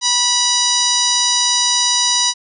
harmonic tone with a mistuned harmonic, 977 Hz, B5, 19 cents flat, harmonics 1 / 2 / 3 / 4 / 5 / 6 / 7 / 9, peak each -23 / -28 / -24 / -18 / -19 / -18 / -25 / -27 dBFS, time 0.01-2.34 s, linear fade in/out 50 ms, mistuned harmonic 9, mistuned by -15 cents, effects none

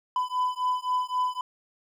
triangle beating tone pair, 1001 / 1004.8 Hz, B5 / B5, +23 / +30 cents, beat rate 3.8 Hz, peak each -26 dBFS, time 0.16-1.41 s, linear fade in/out 2 ms, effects none

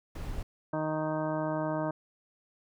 brown noise, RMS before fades -36 dBFS, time 0.15-0.43 s, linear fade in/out 5 ms
harmonic tone, 155.56 Hz, D#3, in tune, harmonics 1 / 2 / 3 / 4 / 5 / 6 / 7 / 8 / 10, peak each -36 / -34 / -45 / -33 / -45 / -38 / -44 / -44 / -45 dBFS, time 0.73-1.91 s, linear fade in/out 5 ms
effects none

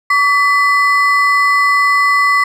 triangle ring-modulated tone, 1568 Hz, G6, in tune, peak -4 dBFS, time 0.1-2.44 s, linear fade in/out 5 ms, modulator 431 Hz, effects none

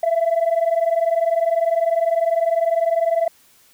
sine tone pair together, 657 / 677 Hz, E5 / E5, -6 / +46 cents, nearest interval minor second, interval 52 cents, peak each -17 dBFS, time 0.03-3.28 s, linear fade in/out 5 ms, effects tanh soft clip ceiling -12 dBFS + white hiss -54 dBFS RMS until 3.73 s

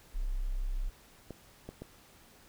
sine tone, 32.7 Hz, C1, in tune, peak -30 dBFS, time 0.14-0.9 s, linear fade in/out 20 ms
clicks, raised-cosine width 2 ms, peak -28 dBFS, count 3, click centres 1.307 / 1.69 / 1.82 s
effects pink hiss -59 dBFS RMS until 2.48 s

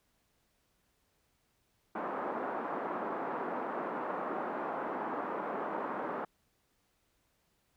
white band-pass noise, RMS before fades -37 dBFS, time 1.95-6.25 s, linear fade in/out 5 ms, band 220 to 1200 Hz, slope 24 dB/octave, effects pink hiss -75 dBFS RMS until 7.76 s

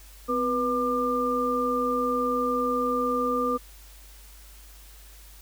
sine tone cluster, 254.8 / 488.9 / 1197 Hz, C4 / B4 / D6, -46 / -18 / +33 cents, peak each -29 / -27 / -26 dBFS, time 0.28-3.58 s, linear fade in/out 20 ms, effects added 50 Hz sine -47 dBFS peak until 5.41 s + white hiss -52 dBFS RMS until 5.41 s

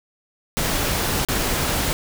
pink noise with dropouts, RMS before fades -22 dBFS, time 0.57-1.93 s, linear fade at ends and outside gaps 0 ms, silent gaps 1.249-1.286 s, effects none

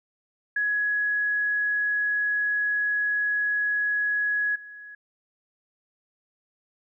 sine tone with level steps, 1677 Hz, G#6, 16 cents sharp, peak -22 / -40 dBFS, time 0.56-4.95 s, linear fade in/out 5 ms, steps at 4.55 s, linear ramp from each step 10 ms, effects none

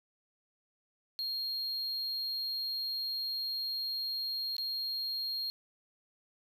triangle tone with dropouts, 4240 Hz, C8, 22 cents sharp, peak -32 dBFS, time 1.19-5.5 s, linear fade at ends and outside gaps 0 ms, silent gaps 4.566-4.582 s, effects none

